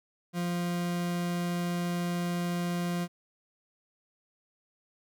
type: tone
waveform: 40% pulse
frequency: 174.61 Hz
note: F3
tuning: in tune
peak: -28 dBFS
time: 0.33-3.08 s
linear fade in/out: 50 ms
effects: none